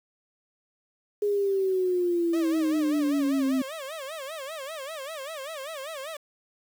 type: exponential sweep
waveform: sine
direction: down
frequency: 415.3 to 260 Hz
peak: -22 dBFS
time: 1.22-3.62 s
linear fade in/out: 5 ms
type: tone with vibrato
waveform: sawtooth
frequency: 587.3 Hz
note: D5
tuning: in tune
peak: -31 dBFS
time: 2.33-6.17 s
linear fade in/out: 5 ms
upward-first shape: sine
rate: 5.1 Hz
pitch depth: 190 cents each way
effects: 8-bit